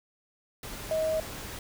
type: tone in noise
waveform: sine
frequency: 633 Hz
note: D#5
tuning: 30 cents sharp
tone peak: -25 dBFS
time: 0.91-1.2 s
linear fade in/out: 2 ms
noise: pink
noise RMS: -40 dBFS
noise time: 0.63-1.59 s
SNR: +12 dB
effects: none